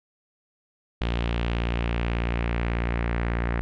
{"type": "tone with low-pass filter sweep", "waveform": "sawtooth", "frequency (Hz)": 58.27, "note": "A#1", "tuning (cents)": 0, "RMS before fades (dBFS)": -26, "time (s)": [1.01, 3.61], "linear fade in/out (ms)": 0, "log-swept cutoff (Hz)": [3200, 1900], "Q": 2.4, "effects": []}